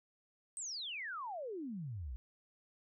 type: exponential sweep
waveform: sine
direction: down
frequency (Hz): 8540 to 55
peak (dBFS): -40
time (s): 0.57-2.16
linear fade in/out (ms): 0
effects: none